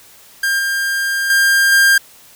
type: tone with level steps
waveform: 45% pulse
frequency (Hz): 1600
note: G6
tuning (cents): +35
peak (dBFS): -14 / -16 / -10 / -8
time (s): 0.43-1.98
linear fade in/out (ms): 5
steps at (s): 0.59 / 1.3 / 1.72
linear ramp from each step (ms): 2
effects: white hiss -44 dBFS RMS until 2.35 s